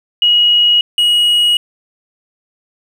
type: tone pair in turn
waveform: sine / triangle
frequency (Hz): 2900 / 2900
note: F#7 / F#7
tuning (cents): -35 / -35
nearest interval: unison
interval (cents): 0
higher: neither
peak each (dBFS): -7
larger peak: neither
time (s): 0.22-0.81 / 0.98-1.57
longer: neither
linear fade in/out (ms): 2
effects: 7-bit